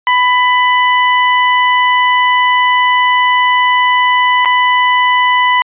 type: tone with dropouts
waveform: 25% pulse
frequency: 995 Hz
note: B5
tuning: 13 cents sharp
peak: -4 dBFS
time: 0.07-5.62 s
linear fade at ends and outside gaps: 1 ms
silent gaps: 4.449-4.456 s
effects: resampled to 8000 Hz